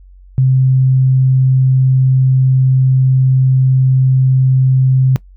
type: tone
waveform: sine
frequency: 130.81 Hz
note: C3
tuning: in tune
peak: -7 dBFS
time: 0.38-5.16 s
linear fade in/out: 0 ms
effects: noise-tail reverb RT60 0.1 s tail -20 dB re dry + added 46 Hz sine -37 dBFS peak until 5.36 s